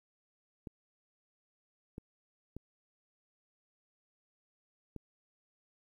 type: clicks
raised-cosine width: 3 ms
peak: -30 dBFS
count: 4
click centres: 0.672 / 1.981 / 2.566 / 4.963 s
effects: 11-bit